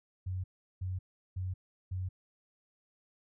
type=tone bursts; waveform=sine; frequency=92.5 Hz; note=F#2; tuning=in tune; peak=-33 dBFS; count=4; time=0.26-2.09 s; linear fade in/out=10 ms; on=180 ms; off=370 ms; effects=none